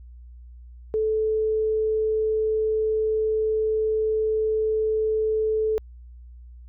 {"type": "tone", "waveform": "sine", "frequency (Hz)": 435.8, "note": "A4", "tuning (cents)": -17, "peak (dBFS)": -20, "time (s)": [0.94, 5.78], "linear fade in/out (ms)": 0, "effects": ["added 60 Hz sine -41 dBFS peak until 6.68 s"]}